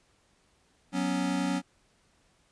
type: chord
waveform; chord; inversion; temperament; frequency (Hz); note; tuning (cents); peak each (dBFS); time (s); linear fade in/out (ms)
square; F# suspended fourth; none; equal; 185 / 246.9 / 277.2; F#3 / B3 / C#4; 0 / 0 / 0; -32 / -34 / -31; 0.92-1.62; 50
effects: pink hiss -67 dBFS RMS until 2.51 s + resampled to 22050 Hz